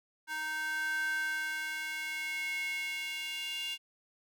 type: tone with high-pass filter sweep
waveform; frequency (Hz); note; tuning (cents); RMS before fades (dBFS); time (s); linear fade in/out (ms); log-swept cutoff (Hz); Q
square; 311.1; D#4; 0; -36; 0.27-3.78; 50; 1300 to 2800; 6
effects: none